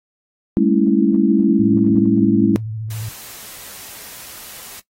sine chord, A dominant seventh, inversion third, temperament equal with one note detuned, 200.8 / 220 / 277.2 / 329.6 Hz, G3 / A3 / C#4 / E4, +42 / 0 / 0 / 0 cents, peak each -17 dBFS, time 0.57-2.56 s, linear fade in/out 0 ms
sine tone with vibrato, 110 Hz, A2, in tune, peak -24 dBFS, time 1.59-3.09 s, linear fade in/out 5 ms, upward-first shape square, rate 14 Hz, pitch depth 41 cents each way
white noise, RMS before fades -36 dBFS, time 2.9-4.8 s, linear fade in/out 5 ms
effects noise-tail reverb RT60 0.1 s tail -17 dB re dry + AAC 48 kbps

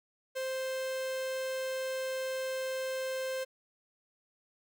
45% pulse tone, 523.3 Hz, C5, in tune, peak -33 dBFS, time 0.35-3.45 s, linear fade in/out 20 ms, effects none

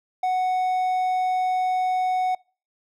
triangle tone, 740 Hz, F#5, in tune, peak -18 dBFS, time 0.23-2.35 s, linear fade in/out 5 ms, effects noise-tail reverb RT60 0.4 s tail -26 dB re dry

